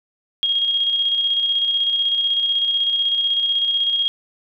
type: tone with tremolo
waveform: sine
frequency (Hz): 3264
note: G#7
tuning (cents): -31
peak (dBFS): -15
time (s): 0.43-4.08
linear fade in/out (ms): 0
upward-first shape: square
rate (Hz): 16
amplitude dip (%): 35
effects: none